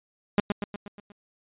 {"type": "tone with echo", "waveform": "sawtooth", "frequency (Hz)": 204.6, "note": "G#3", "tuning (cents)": -26, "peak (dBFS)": -14, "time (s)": [0.38, 0.4], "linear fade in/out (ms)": 0, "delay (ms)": 120, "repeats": 6, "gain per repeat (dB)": -5, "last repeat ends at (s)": 1.12, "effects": ["resampled to 8000 Hz"]}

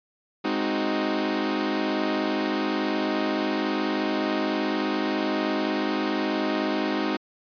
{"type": "chord", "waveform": "sawtooth", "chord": "Ab dominant seventh", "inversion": "none", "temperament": "equal", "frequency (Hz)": [207.7, 261.6, 311.1, 370], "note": ["Ab3", "C4", "Eb4", "Gb4"], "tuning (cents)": [0, 0, 0, 0], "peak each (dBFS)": [-27, -26, -23, -27], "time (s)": [0.44, 7.17], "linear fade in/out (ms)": 10, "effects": ["resampled to 11025 Hz"]}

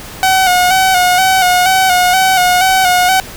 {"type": "tone with vibrato", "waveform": "sawtooth", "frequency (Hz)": 740, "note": "F#5", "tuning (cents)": 0, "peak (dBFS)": -4, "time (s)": [0.23, 3.2], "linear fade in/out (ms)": 0, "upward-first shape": "square", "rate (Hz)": 2.1, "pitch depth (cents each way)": 41, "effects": ["pink hiss -30 dBFS RMS until 3.36 s"]}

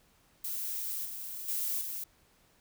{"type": "noise with level steps", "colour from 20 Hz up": "violet", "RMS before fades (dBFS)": [-36, -41, -33, -38], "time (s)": [0.44, 2.04], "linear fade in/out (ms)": 5, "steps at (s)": [1.05, 1.48, 1.81], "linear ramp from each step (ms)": 5, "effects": ["pink hiss -66 dBFS RMS until 2.6 s"]}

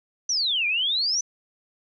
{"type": "exponential two-way sweep", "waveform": "sine", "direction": "down then up", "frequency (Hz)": [6090, 2349, 6090], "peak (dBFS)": -21, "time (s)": [0.29, 1.21], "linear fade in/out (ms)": 5, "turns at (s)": 0.67, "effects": []}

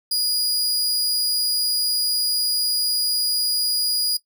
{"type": "tone", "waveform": "sawtooth", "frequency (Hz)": 4892, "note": "D#8", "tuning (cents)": -30, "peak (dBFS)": -17, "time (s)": [0.11, 4.17], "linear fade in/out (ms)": 5, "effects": ["noise-tail reverb RT60 0.1 s tail -17 dB re dry"]}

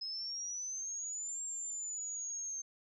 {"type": "exponential two-way sweep", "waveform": "sine", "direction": "up then down", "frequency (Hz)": [5100, 7459, 6320], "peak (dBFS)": -38, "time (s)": [0.01, 2.62], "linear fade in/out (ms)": 10, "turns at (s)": 1.43, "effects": []}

